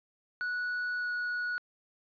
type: tone with pitch glide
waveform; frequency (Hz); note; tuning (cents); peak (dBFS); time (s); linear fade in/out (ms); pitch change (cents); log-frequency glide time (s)
triangle; 1471 to 1461.7; F#6 to F#6; -11 to -22; -29; 0.41-1.58; 0; -11; 0.98-1.08
effects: resampled to 11025 Hz